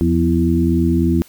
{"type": "harmonic tone with a mistuned harmonic", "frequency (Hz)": 83.2, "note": "E2", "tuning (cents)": 17, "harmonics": [1, 2, 3, 4], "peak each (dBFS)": [-18, -18, -18, -18], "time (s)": [0.01, 1.22], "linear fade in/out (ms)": 0, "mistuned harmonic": 2, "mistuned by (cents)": 61, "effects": ["white hiss -47 dBFS RMS until 1.28 s"]}